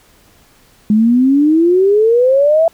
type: exponential sweep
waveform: sine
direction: up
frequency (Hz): 207.7 to 672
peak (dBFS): -7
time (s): 0.9-2.68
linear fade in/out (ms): 2
effects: pink hiss -49 dBFS RMS until 2.73 s